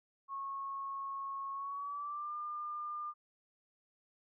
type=tone with pitch glide; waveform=sine; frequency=1096 to 1202.1 Hz; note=C#6 to D6; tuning=-20 to +40 cents; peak=-38 dBFS; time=0.28-3.14 s; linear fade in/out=50 ms; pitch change=+160 cents; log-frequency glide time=1.53-2.34 s; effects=none